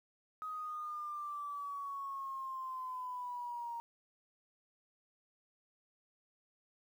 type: linear sweep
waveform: sine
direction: down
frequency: 1261 to 932.3 Hz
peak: -39 dBFS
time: 0.42-3.8 s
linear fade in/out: 0 ms
effects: 11-bit